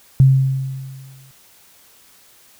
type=tone with exponential decay; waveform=sine; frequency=133.4 Hz; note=C3; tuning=34 cents sharp; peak=-5 dBFS; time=0.2-1.31 s; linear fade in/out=0 ms; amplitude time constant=240 ms; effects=white hiss -50 dBFS RMS until 2.59 s